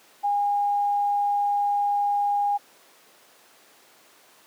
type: tone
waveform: sine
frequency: 815 Hz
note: G#5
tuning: 33 cents flat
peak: -20 dBFS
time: 0.23-2.58 s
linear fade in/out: 20 ms
effects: pink hiss -54 dBFS RMS until 4.46 s + high-pass 400 Hz 12 dB/octave